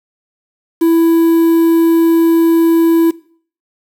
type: tone with quantisation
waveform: triangle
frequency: 330.9 Hz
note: E4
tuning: 7 cents sharp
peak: -5 dBFS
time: 0.81-3.11 s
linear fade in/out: 10 ms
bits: 5
effects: noise-tail reverb RT60 0.5 s tail -20 dB re dry